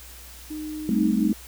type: tone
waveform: sine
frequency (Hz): 306.8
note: D#4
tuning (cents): -24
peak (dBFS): -30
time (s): 0.5-1.27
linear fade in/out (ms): 10
type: chord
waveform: sine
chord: A half-diminished seventh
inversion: third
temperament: equal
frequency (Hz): 196 / 220 / 261.6 / 311.1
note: G3 / A3 / C4 / Eb4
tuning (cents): 0 / 0 / 0 / 0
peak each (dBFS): -25 / -22 / -27 / -25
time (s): 0.89-1.33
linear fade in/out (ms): 2
effects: added 60 Hz sine -45 dBFS peak until 1.47 s + white hiss -45 dBFS RMS until 1.47 s